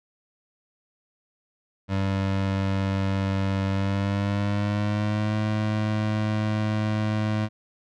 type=tone with pitch glide; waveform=25% pulse; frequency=97.2 to 107.23 Hz; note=G2 to A2; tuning=-14 to -44 cents; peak=-19 dBFS; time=1.88-7.49 s; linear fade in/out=50 ms; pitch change=+170 cents; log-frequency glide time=3.69-5.38 s; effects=low-pass 4000 Hz 12 dB/octave